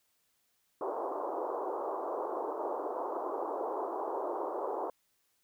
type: band-pass noise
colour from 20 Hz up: pink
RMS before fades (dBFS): -36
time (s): 0.81-4.9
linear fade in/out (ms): 2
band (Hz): 340 to 1100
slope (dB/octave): 48
effects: white hiss -75 dBFS RMS until 5.43 s